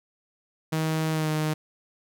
sawtooth tone with pitch glide, 158.4 to 154.6 Hz, D#3 to D#3, +31 to -11 cents, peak -20 dBFS, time 0.72-1.54 s, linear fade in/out 10 ms, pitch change -42 cents, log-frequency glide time 1.11-1.3 s, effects none

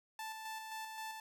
sawtooth tone with tremolo, 880 Hz, A5, in tune, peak -38 dBFS, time 0.19-1.2 s, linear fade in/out 2 ms, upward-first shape square, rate 3.8 Hz, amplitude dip 35%, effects none

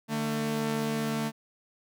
sawtooth tone pair together, 149.6 / 224 Hz, D3 / A3, +32 / +31 cents, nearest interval perfect fifth, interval 699 cents, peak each -30 / -25 dBFS, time 0.08-1.32 s, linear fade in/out 50 ms, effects none

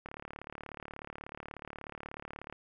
click train, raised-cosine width 0.5 ms, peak -27 dBFS, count 91, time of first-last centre 0.06-2.526 s, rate 36.5 Hz, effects none

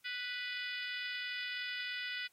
harmonic tone, 493.9 Hz, B4, in tune, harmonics 3 / 4 / 5 / 6 / 7 / 8 / 9 / 10, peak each -44 / -42 / -46 / -46 / -47 / -53 / -53 / -52 dBFS, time 0.04-2.28 s, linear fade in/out 20 ms, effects white hiss -72 dBFS RMS until 2.32 s + AAC 48 kbps

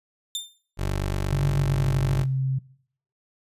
sawtooth tone with exponential decay, 3594 Hz, A7, 36 cents sharp, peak -21 dBFS, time 0.35-0.58 s, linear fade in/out 1 ms, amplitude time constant 50 ms
20% pulse tone, 48.53 Hz, G1, 17 cents flat, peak -19 dBFS, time 0.77-2.26 s, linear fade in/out 50 ms
sine tone with pitch glide, 138.59 to 132.71 Hz, C#3 to C3, 0 to +25 cents, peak -21 dBFS, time 1.32-2.59 s, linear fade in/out 10 ms, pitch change -75 cents, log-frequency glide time 1.57-1.87 s
effects noise-tail reverb RT60 0.6 s tail -21 dB re dry + resampled to 32000 Hz

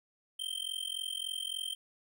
square tone with amplitude modulation, 3136 Hz, G7, in tune, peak -32 dBFS, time 0.39-1.75 s, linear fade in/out 10 ms, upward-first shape sine, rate 43.5 Hz, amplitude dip 95%, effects none

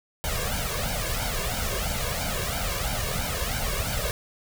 pink noise with flanger, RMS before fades -28 dBFS, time 0.24-4.11 s, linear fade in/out 0 ms, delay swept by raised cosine 1.3 to 1.84 ms, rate 3 Hz, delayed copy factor +0.85, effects none

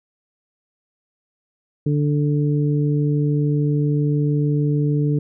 harmonic tone, 146.83 Hz, D3, in tune, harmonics 1 / 2 / 3, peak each -17 / -23 / -27 dBFS, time 1.86-5.19 s, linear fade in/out 5 ms, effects none

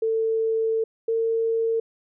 sine tone pair in turn, 446.9 / 453.4 Hz, A4 / A#4, +27 / -48 cents, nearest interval unison, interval 25 cents, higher second, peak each -20 dBFS, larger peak neither, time 0.02-0.84 / 1.08-1.8 s, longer first, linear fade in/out 5 ms, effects none

